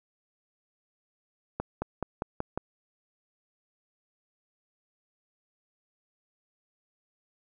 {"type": "accelerating click train", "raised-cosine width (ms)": 1, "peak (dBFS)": -16, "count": 6, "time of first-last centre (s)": [1.6, 2.576], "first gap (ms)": 220, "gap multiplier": 0.94, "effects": []}